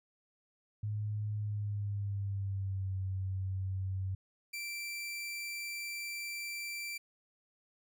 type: tone with pitch glide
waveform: sine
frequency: 105.4 to 94.99 Hz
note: G#2 to F#2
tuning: +26 to +46 cents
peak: -33 dBFS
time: 0.83-4.15 s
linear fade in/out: 5 ms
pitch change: -180 cents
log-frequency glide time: 1.35-2.95 s
type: tone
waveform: sawtooth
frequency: 2345 Hz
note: D7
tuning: 3 cents flat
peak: -35 dBFS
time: 4.53-6.98 s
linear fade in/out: 10 ms
effects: none